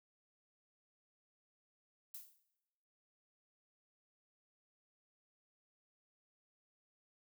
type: noise with exponential decay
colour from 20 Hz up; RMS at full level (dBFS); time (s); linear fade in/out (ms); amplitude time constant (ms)
violet; -45; 2.14-2.43; 5; 62
effects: noise-tail reverb RT60 1.0 s tail -18 dB re dry